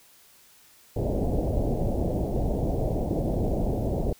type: low-pass noise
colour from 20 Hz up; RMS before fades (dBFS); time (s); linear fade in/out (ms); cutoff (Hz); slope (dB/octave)
pink; -26; 0.96-4.13; 5; 720; 48
effects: white hiss -56 dBFS RMS until 4.19 s